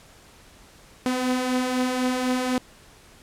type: beating tone pair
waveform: sawtooth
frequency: 250 / 254 Hz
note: B3 / B3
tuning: +21 / +49 cents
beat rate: 4 Hz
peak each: -26 / -19 dBFS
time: 1.06-2.58 s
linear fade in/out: 0 ms
effects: pink hiss -51 dBFS RMS until 3.22 s + low-pass 11000 Hz 12 dB/octave